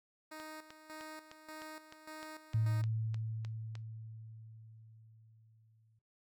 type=tone with tremolo; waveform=10% pulse; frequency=311.1 Hz; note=D#4; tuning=in tune; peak=-38 dBFS; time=0.31-2.82 s; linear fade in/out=10 ms; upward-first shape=square; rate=1.7 Hz; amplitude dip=70%
type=click train; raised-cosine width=0.2 ms; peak=-32 dBFS; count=12; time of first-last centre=0.4-3.754 s; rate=3.28 Hz
type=tone with exponential decay; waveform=sine; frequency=111 Hz; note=A2; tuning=16 cents sharp; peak=-28 dBFS; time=2.54-5.99 s; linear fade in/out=5 ms; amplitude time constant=750 ms
effects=noise-tail reverb RT60 0.2 s tail -19 dB re dry